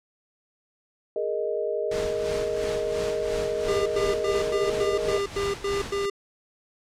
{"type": "chord", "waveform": "sine", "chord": "Ab suspended second", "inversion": "none", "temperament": "equal", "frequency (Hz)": [415.3, 466.2, 622.3], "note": ["Ab4", "Bb4", "Eb5"], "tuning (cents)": [0, 0, 0], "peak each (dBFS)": -29, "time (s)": [1.16, 5.18], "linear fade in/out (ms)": 2}
{"type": "noise with tremolo", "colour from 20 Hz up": "pink", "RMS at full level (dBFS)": -33, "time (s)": [1.91, 6.06], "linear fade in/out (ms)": 5, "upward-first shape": "sine", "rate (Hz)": 2.9, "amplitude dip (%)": 60}
{"type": "tone bursts", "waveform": "square", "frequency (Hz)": 400, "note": "G4", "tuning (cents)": 35, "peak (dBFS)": -25, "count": 9, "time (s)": [3.68, 6.1], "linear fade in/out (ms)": 5, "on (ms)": 180, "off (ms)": 100}
{"effects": ["low-pass 7000 Hz 12 dB/octave"]}